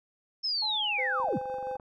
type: linear sweep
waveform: sine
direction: down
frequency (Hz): 5340 to 64.8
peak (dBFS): -27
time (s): 0.43-1.39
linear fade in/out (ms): 20
type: tone with pitch glide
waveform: sine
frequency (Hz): 854 to 808.4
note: G#5 to G#5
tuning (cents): +48 to -47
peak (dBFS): -35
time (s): 0.62-1.77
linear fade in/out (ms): 5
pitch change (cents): -95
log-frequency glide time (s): 0.79-1.03
type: tone with tremolo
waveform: triangle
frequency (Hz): 514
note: C5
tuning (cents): -31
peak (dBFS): -31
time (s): 0.98-1.77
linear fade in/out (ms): 10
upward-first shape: sine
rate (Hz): 5.9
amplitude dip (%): 40
type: click train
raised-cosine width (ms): 1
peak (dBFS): -33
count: 15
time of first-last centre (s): 1.2-1.798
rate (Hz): 23.4
effects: none